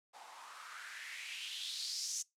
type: noise with band-pass filter sweep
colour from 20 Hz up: blue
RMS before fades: -44 dBFS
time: 0.13-2.23 s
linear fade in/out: 20 ms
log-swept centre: 740 to 6500 Hz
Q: 4.2
effects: noise-tail reverb RT60 0.2 s tail -23 dB re dry + low-pass 10000 Hz 12 dB/octave